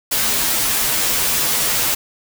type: noise with comb filter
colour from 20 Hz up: white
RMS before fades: -18 dBFS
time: 0.11-1.95 s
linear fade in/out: 10 ms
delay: 11 ms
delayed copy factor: -0.9
effects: none